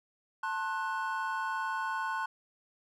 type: chord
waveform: triangle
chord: F# diminished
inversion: first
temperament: just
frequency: 888 / 1065.6 / 1480 Hz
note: A5 / C6 / F#6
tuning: +16 / +31 / 0 cents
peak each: -34 dBFS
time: 0.43-2.26 s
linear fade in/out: 5 ms
effects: none